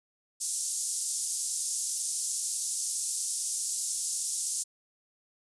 white band-pass noise, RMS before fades -32 dBFS, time 0.4-4.64 s, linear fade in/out 20 ms, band 6000 to 10000 Hz, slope 24 dB/octave, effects resampled to 24000 Hz

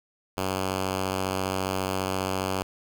5% pulse tone, 94.7 Hz, F#2, 41 cents sharp, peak -15 dBFS, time 0.37-2.63 s, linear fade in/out 5 ms, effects none

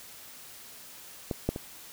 clicks, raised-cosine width 2 ms, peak -16 / -12 / -21 dBFS, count 3, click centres 1.312 / 1.49 / 1.561 s, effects white hiss -48 dBFS RMS until 1.92 s

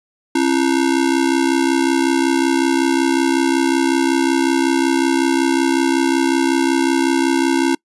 square ring-modulated tone, 304.2 Hz, D#4, 39 cents flat, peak -11 dBFS, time 0.35-7.75 s, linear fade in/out 5 ms, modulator 32.7 Hz, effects noise-tail reverb RT60 0.1 s tail -26 dB re dry + resampled to 24000 Hz

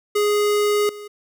square tone with level steps, 415.3 Hz, G#4, in tune, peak -17 / -34 dBFS, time 0.15-1.08 s, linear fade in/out 10 ms, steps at 0.89 s, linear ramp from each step 2 ms, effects none

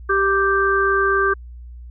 harmonic tone, 392 Hz, G4, in tune, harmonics 1 / 3 / 4, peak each -19 / -19 / -19 dBFS, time 0.09-1.34 s, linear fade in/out 10 ms, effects added 60 Hz sine -34 dBFS peak until 1.9 s

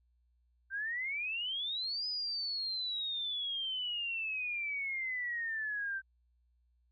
sine exponential two-way sweep, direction up then down, 1550 to 5030 to 1550 Hz, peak -34 dBFS, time 0.7-6.02 s, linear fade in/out 50 ms, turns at 2.07 s, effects added 60 Hz sine -69 dBFS peak until 6.91 s

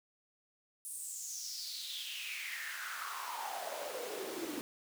pink noise with high-pass filter sweep, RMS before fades -42 dBFS, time 0.85-4.61 s, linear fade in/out 0 ms, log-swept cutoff 9800 to 280 Hz, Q 5.6, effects none

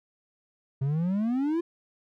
triangle exponential sweep, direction up, 130.81 to 349.2 Hz, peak -22 dBFS, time 0.81-1.61 s, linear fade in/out 10 ms, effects none

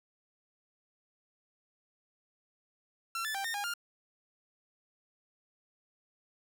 sawtooth tone with pitch steps, 1355 / 1747 / 786 / 1829 / 815 / 1405 Hz, E6 / A6 / G5 / A#6 / G#5 / F6, +47 / -13 / +4 / -33 / -33 / +10 cents, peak -30 dBFS, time 3.15-3.738 s, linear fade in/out 2 ms, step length 98 ms, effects none

